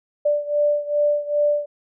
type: beating tone pair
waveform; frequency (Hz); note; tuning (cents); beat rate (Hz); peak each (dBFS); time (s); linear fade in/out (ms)
sine; 587.3 / 589.8; D5 / D5; 0 / +7; 2.5; -19 / -22; 0.25-1.66; 10
effects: none